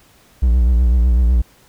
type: tone with vibrato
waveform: triangle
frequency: 60.5 Hz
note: B1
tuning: 35 cents flat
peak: -8 dBFS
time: 0.42-1.42 s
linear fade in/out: 10 ms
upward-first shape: triangle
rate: 8 Hz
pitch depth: 120 cents each way
effects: pink hiss -51 dBFS RMS until 1.68 s